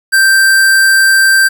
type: tone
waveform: square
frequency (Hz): 1568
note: G6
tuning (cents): 0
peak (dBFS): -6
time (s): 0.12-1.49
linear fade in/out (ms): 20
effects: 7-bit